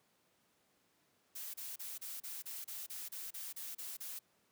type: noise bursts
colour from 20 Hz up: blue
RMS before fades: -45 dBFS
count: 13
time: 1.35-4.192 s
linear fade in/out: 10 ms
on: 190 ms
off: 31 ms
effects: pink hiss -74 dBFS RMS until 4.51 s + high-pass 150 Hz 12 dB/octave